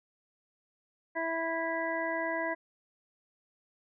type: harmonic tone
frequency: 328.7 Hz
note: E4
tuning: 5 cents flat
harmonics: 1 / 2 / 3 / 5 / 6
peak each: -38 / -34 / -37 / -38 / -37 dBFS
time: 1.15-2.55 s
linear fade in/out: 20 ms
effects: none